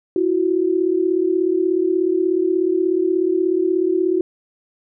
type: tone pair together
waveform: sine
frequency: 333.4 / 370 Hz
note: E4 / F#4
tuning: +20 / 0 cents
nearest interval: major second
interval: 180 cents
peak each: -19 / -17 dBFS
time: 0.16-4.21 s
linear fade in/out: 2 ms
effects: none